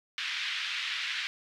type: band-pass noise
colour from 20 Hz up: white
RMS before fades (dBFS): -34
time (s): 0.18-1.27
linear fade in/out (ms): 0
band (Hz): 1600 to 3700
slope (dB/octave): 24
effects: none